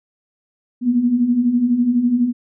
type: beating tone pair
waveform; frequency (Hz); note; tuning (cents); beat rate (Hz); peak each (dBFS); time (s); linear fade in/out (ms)
sine; 233.1 / 245.1; A#3 / B3; 0 / -13; 12; -21 / -14; 0.81-2.33; 50
effects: none